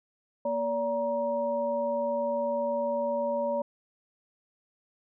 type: tone cluster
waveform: sine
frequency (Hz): 235 / 575 / 943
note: A#3 / D5 / A#5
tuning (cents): +14 / -37 / +20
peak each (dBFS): -36 / -27 / -34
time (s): 0.45-3.62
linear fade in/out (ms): 5
effects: none